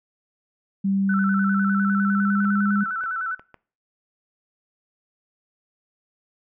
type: tone with pitch glide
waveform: sine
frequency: 195.6 to 202.6 Hz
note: G3 to G#3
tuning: -4 to -43 cents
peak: -19 dBFS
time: 0.84-2.84 s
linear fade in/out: 10 ms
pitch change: +61 cents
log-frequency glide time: 1.23-2.67 s
type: tone with vibrato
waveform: sine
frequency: 1415 Hz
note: F6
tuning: 22 cents sharp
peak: -24 dBFS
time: 1.09-3.35 s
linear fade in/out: 5 ms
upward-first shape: square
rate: 9.9 Hz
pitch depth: 100 cents each way
type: clicks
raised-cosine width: 0.5 ms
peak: -28 dBFS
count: 4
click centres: 2.445 / 3.038 / 3.395 / 3.543 s
effects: noise-tail reverb RT60 0.4 s tail -20 dB re dry